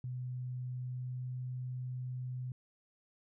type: tone with pitch glide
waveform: sine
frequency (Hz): 125.8 to 126.53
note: B2 to B2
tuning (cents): +32 to +42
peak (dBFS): -37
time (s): 0.04-2.52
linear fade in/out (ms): 2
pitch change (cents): +10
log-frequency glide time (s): 0.8-1.34
effects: none